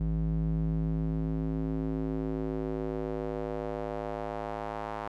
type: tone with band-pass filter sweep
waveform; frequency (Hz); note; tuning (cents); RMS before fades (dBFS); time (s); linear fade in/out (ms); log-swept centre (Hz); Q
square; 53.6; A1; -45; -32; 0-5.08; 5; 130 to 910; 1.8
effects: none